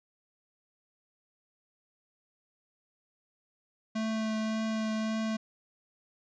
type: tone with vibrato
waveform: square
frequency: 219.5 Hz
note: A3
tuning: 4 cents flat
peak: -30 dBFS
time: 3.95-5.37 s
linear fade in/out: 10 ms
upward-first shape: triangle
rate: 1.8 Hz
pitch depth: 12 cents each way
effects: resampled to 16000 Hz